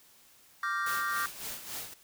triangle chord, G minor seventh, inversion second, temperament equal, 1174.7 / 1396.9 / 1568 / 1864.7 Hz, D6 / F6 / G6 / Bb6, 0 / 0 / 0 / 0 cents, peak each -31 / -34 / -34 / -36 dBFS, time 0.63-1.26 s, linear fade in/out 2 ms
white noise with tremolo, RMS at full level -38 dBFS, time 0.86-1.94 s, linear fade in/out 5 ms, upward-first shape sine, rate 3.6 Hz, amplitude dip 65%
effects white hiss -60 dBFS RMS until 2.03 s

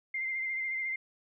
sine tone with vibrato, 2093 Hz, C7, in tune, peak -31 dBFS, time 0.14-0.96 s, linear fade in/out 5 ms, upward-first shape sine, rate 14 Hz, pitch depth 27 cents each way, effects none

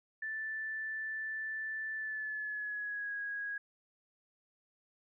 sine tone with pitch glide, 1760 to 1651.7 Hz, A6 to G#6, 0 to -10 cents, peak -36 dBFS, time 0.22-3.58 s, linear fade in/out 5 ms, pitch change -110 cents, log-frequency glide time 1.95-3.14 s, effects none

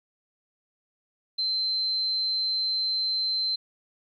sine tone, 4100 Hz, C8, 36 cents flat, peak -24 dBFS, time 1.38-3.56 s, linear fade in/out 10 ms, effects 11-bit

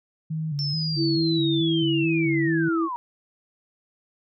sine tone with vibrato, 150.8 Hz, D3, 46 cents sharp, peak -25 dBFS, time 0.3-2.69 s, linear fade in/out 10 ms, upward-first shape square, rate 2.3 Hz, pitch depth 80 cents each way
sine linear sweep, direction down, 5390 to 932.3 Hz, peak -27 dBFS, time 0.59-2.96 s, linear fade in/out 0 ms
sine tone, 329.6 Hz, E4, in tune, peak -21 dBFS, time 0.96-2.89 s, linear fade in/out 50 ms
effects none

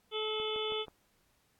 harmonic tone, 432.4 Hz, A4, 30 cents flat, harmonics 1 / 2 / 3 / 5 / 6 / 7 / 8, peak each -35 / -45 / -43 / -47 / -49 / -40 / -39 dBFS, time 0.11-0.86 s, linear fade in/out 50 ms
click train, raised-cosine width 1 ms, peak -34 dBFS, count 4, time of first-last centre 0.4-0.882 s, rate 6.22 Hz
effects pink hiss -72 dBFS RMS until 1.59 s + AAC 64 kbps

